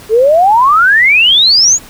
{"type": "exponential sweep", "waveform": "sine", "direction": "up", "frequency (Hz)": [420, 7000], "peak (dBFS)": -4, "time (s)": [0.09, 1.79], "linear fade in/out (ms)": 50, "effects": ["pink hiss -35 dBFS RMS until 1.89 s"]}